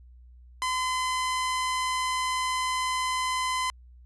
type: tone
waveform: sawtooth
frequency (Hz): 1022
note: C6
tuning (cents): -41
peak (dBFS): -22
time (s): 0.62-3.7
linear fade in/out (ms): 0
effects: added 61 Hz sine -48 dBFS peak until 4.05 s + resampled to 24000 Hz